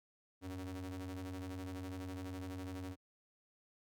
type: ring-modulated tone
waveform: 45% pulse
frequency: 94.5 Hz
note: F#2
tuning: 37 cents sharp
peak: -39 dBFS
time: 0.41-2.96 s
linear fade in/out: 50 ms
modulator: 183 Hz
effects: high-pass 60 Hz 12 dB/octave